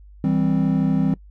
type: chord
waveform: triangle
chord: C major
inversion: first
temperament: just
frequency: 163.52 / 196.22 / 261.6 Hz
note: E3 / G3 / C4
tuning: -14 / +2 / 0 cents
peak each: -19 dBFS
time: 0.24-1.14 s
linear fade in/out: 2 ms
effects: noise-tail reverb RT60 0.1 s tail -22 dB re dry + added 50 Hz sine -42 dBFS peak until 1.3 s